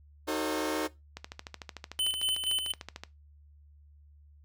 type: chord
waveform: sawtooth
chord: D# diminished seventh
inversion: none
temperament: just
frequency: 311.1 / 373.4 / 448 / 537.6 Hz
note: D#4 / F#4 / A4 / C5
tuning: 0 / +16 / +31 / +47 cents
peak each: -29 / -33 / -31 / -32 dBFS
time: 0.27-0.88 s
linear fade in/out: 20 ms
type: click train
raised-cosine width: 0.2 ms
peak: -22 dBFS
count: 26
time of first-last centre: 1.17-3.036 s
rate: 13.4 Hz
type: tone with tremolo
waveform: square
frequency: 3040 Hz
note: F#7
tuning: 46 cents sharp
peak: -27 dBFS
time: 1.99-2.72 s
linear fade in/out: 5 ms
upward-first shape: square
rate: 4.2 Hz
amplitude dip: 50%
effects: noise-tail reverb RT60 0.2 s tail -18 dB re dry + added 73 Hz sine -54 dBFS peak until 4.44 s